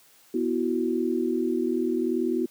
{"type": "chord", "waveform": "sine", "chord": "B suspended fourth", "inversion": "none", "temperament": "equal", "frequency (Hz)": [246.9, 329.6, 370], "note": ["B3", "E4", "F#4"], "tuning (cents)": [0, 0, 0], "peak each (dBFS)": -27, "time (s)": [0.34, 2.46], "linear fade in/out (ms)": 5, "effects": ["white hiss -57 dBFS RMS until 2.5 s", "high-pass 150 Hz 12 dB/octave"]}